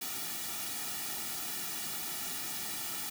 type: noise with comb filter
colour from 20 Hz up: white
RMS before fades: -38 dBFS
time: 0.01-3.1 s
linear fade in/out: 10 ms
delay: 1.9 ms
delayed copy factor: -1
effects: none